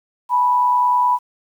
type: tone pair together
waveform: sine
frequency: 854.2 / 984 Hz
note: G#5 / B5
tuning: +48 / -7 cents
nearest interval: major second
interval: 245 cents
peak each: -24 / -13 dBFS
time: 0.29-1.19 s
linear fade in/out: 50 ms
effects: 8-bit